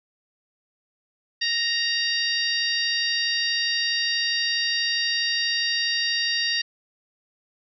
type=harmonic tone; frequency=932.3 Hz; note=A#5; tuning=in tune; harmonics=2 / 3 / 4 / 5 / 6; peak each=-27 / -29 / -29 / -26 / -32 dBFS; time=1.41-6.62 s; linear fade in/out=10 ms; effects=none